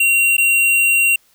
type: tone with dropouts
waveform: square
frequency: 2751 Hz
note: F7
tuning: 27 cents flat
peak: -12 dBFS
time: 0-1.16 s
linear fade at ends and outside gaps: 5 ms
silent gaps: 0.368-0.38 s
effects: white hiss -56 dBFS RMS until 1.34 s